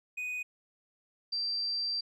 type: tone pair in turn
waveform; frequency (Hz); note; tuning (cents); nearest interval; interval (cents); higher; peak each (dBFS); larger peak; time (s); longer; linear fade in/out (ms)
triangle / sine; 2489 / 4699; D#7 / D8; 0 / 0; major seventh; 1100; second; -32 / -30; second; 0.17-0.43 / 1.32-2.01; second; 10
effects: none